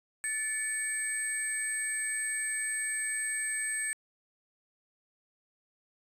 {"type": "tone cluster", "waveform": "sine", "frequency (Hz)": [1750, 2249, 8270], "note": ["A6", "C#7", "C9"], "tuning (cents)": [-10, 24, -21], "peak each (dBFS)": [-34, -38, -31], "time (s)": [0.24, 3.93], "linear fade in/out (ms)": 0, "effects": ["tanh soft clip ceiling -26 dBFS"]}